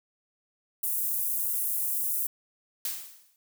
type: high-pass noise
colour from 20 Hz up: pink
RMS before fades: -29 dBFS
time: 0.83-2.27 s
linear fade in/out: 5 ms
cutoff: 11000 Hz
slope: 24 dB/octave
type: noise with exponential decay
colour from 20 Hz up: blue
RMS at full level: -29 dBFS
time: 2.85-3.36 s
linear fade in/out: 2 ms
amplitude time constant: 110 ms
effects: none